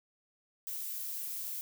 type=noise; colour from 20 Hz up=violet; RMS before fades=-39 dBFS; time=0.67-1.61 s; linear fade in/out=0 ms; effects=none